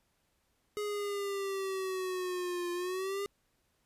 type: exponential two-way sweep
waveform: square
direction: down then up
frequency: 418.6 to 349.2 to 405.8 Hz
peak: -34 dBFS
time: 0.77-3.26 s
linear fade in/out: 0 ms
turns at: 2.72 s
effects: pink hiss -75 dBFS RMS until 3.85 s + resampled to 32000 Hz